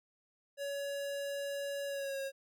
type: tone with pitch glide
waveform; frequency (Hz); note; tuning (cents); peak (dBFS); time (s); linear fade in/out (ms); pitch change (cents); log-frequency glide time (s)
square; 563 to 543.8; C#5 to C#5; +27 to -33; -37; 0.57-2.32; 50; -60; 1.86-2.21
effects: none